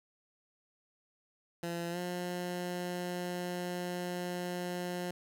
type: tone with pitch glide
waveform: 15% pulse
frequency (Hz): 170.8 to 177.95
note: F3 to F3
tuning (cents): -38 to +33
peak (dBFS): -29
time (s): 1.63-5.11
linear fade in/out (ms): 2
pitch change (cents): +71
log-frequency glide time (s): 1.91-1.98
effects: none